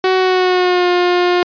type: tone with pitch glide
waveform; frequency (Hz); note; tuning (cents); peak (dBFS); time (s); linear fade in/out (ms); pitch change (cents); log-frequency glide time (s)
sawtooth; 374.1 to 355.8; F#4 to F4; +19 to +32; -7; 0.04-1.43; 2; -87; 0.16-0.89
effects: resampled to 11025 Hz